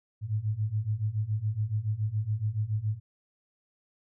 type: beating tone pair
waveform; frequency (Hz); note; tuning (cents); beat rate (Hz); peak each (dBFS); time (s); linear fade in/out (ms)
sine; 103.4 / 110.5; G#2 / A2; -7 / +8; 7.1; -31 / -29; 0.21-3; 50
effects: none